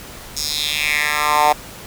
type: tone with high-pass filter sweep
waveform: 10% pulse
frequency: 149.5 Hz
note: D3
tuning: 31 cents sharp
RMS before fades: -18 dBFS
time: 0.36-1.53 s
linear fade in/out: 10 ms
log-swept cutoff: 5800 to 750 Hz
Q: 3.3
effects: pink hiss -36 dBFS RMS until 1.86 s